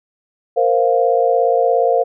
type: chord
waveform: sine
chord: Bb suspended second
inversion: none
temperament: equal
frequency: 466.2 / 523.3 / 698.5 Hz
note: Bb4 / C5 / F5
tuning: 0 / 0 / 0 cents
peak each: -16 dBFS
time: 0.56-2.04 s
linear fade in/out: 20 ms
effects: none